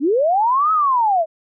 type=linear two-way sweep; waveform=sine; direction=up then down; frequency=252.3 to 1300 to 613 Hz; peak=-13 dBFS; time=0-1.26 s; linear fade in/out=50 ms; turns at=0.72 s; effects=none